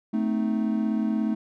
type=chord; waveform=triangle; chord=A diminished; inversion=none; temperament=equal with one note detuned; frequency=220 / 256.8 / 311.1 Hz; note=A3 / C4 / Eb4; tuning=0 / -32 / 0 cents; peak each=-22 / -28 / -28 dBFS; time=0.13-1.35 s; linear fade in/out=10 ms; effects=none